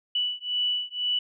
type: beating tone pair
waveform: sine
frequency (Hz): 2960 / 2962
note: F#7 / F#7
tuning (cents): 0 / +1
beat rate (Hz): 2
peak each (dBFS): -28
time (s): 0.15-1.19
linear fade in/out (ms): 5
effects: none